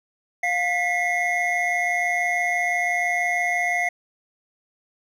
triangle tone cluster, 705 / 1980 / 2141 Hz, F5 / B6 / C7, +16 / +4 / +39 cents, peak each -23 dBFS, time 0.43-3.89 s, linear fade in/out 5 ms, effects none

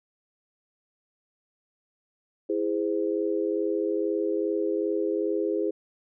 sine chord, E augmented, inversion none, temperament just, 329.6 / 412 / 515 Hz, E4 / G#4 / B#4, 0 / -14 / -28 cents, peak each -28 / -27 / -31 dBFS, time 2.49-5.71 s, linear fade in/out 10 ms, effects none

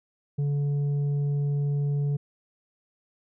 triangle tone with tanh clipping, 143.5 Hz, D3, 40 cents flat, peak -24 dBFS, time 0.38-2.17 s, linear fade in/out 10 ms, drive 9 dB, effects none

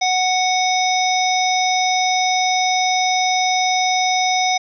harmonic tone, 740 Hz, F#5, in tune, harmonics 1 / 3 / 5 / 7 / 8, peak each -17 / -22 / -24 / -25 / -26 dBFS, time 0.01-4.58 s, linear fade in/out 10 ms, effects none

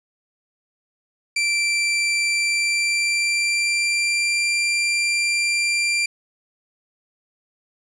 sawtooth tone with pitch glide, 2347 to 2370 Hz, D7 to D7, -2 to +15 cents, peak -15 dBFS, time 1.36-6.06 s, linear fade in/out 5 ms, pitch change +17 cents, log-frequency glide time 2.28-4.48 s, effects resampled to 22050 Hz + 9-bit

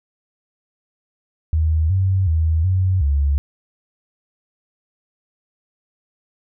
sine tone with pitch steps, 79.1 / 95 / 80.2 / 93.3 / 70.7 Hz, D#2 / F#2 / E2 / F#2 / C#2, +29 / +46 / -47 / +15 / +35 cents, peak -14 dBFS, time 1.53-3.38 s, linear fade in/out 0 ms, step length 370 ms, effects none

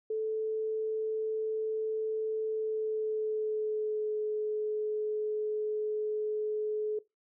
sine tone with pitch glide, 437.3 to 426.6 Hz, A4 to G#4, -11 to +46 cents, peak -29 dBFS, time 0.1-6.99 s, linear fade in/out 5 ms, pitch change -43 cents, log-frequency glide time 2.47-4.16 s, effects noise-tail reverb RT60 0.2 s tail -19 dB re dry

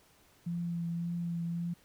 sine tone with vibrato, 170.5 Hz, F3, 41 cents flat, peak -32 dBFS, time 0.46-1.74 s, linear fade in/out 10 ms, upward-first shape triangle, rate 1.8 Hz, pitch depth 20 cents each way, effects pink hiss -64 dBFS RMS until 1.84 s

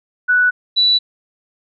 sine tone pair in turn, 1480 / 3951 Hz, F#6 / B7, 0 / 0 cents, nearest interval octave + perfect fourth, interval 1700 cents, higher second, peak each -10 dBFS, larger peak neither, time 0.28-0.51 / 0.76-0.99 s, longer neither, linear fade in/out 20 ms, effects none

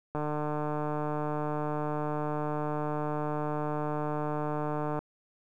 click train, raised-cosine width 1 ms, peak -19 dBFS, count 727, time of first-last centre 0.15-4.99 s, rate 150 Hz, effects 10-bit

